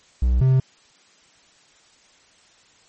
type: tone pair in turn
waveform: triangle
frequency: 61.74 / 130.82 Hz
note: B1 / C3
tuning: 0 / 0 cents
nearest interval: octave + minor second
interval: 1300 cents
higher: second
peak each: -13 / -11 dBFS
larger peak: second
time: 0.22-0.41 / 0.41-0.6 s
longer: neither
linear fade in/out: 5 ms
effects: white hiss -55 dBFS RMS until 2.88 s + MP3 32 kbps